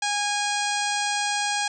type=harmonic tone with a mistuned harmonic; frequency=821 Hz; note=G#5; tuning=20 cents flat; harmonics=1 / 2 / 3 / 4 / 5 / 6 / 7 / 8 / 9 / 10; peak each=-27 / -30 / -32 / -33 / -34 / -35 / -35 / -36 / -37 / -37 dBFS; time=0.02-1.68 s; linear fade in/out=5 ms; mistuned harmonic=5; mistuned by=+27 cents; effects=none